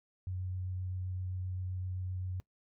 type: tone with vibrato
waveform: sine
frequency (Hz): 92.1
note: F#2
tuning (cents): -7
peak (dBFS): -35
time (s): 0.27-2.4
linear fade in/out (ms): 0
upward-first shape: triangle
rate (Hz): 7.7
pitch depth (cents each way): 12
effects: noise-tail reverb RT60 0.1 s tail -20 dB re dry